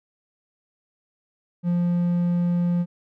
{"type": "tone", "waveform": "triangle", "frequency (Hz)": 174.61, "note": "F3", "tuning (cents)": 0, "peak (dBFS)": -17, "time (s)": [1.63, 2.86], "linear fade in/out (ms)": 50, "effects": []}